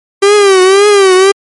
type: tone with vibrato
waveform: 45% pulse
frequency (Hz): 392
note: G4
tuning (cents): 0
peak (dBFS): -3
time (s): 0.22-1.32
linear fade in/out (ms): 10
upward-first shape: triangle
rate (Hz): 1.9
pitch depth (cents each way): 120
effects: MP3 48 kbps